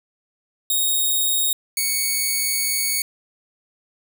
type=tone pair in turn; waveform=5% pulse; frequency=3747 / 2228 Hz; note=A#7 / C#7; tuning=+8 / +8 cents; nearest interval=major sixth; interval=900 cents; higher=first; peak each=-10 dBFS; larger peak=neither; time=0.7-1.53 / 1.77-3.02 s; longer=second; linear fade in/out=2 ms; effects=none